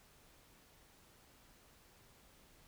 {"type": "silence", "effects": ["pink hiss -65 dBFS RMS until 2.67 s"]}